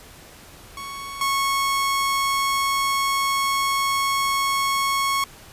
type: tone pair in turn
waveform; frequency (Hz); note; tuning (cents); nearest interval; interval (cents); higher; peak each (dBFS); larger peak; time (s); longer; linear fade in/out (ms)
sawtooth; 1108.7 / 1099.8; C#6 / C#6; 0 / -14; unison; 14; first; -28 / -16; second; 0.77-1.21 / 1.21-5.24; second; 2
effects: pink hiss -45 dBFS RMS until 5.52 s + resampled to 32000 Hz